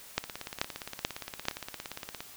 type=two click trains; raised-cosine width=0.2 ms; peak=-9 / -20 dBFS; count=4 / 35; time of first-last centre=0.18-1.484 / 0.24-2.205 s; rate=2.3 / 17.3 Hz; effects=white hiss -50 dBFS RMS until 2.36 s